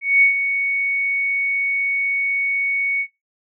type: tone with ADSR envelope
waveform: sine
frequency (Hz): 2226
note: C#7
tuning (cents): +7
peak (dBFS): -9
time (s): 0.01-3.07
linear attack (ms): 210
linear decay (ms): 110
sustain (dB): -9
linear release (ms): 66
effects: noise-tail reverb RT60 0.2 s tail -18 dB re dry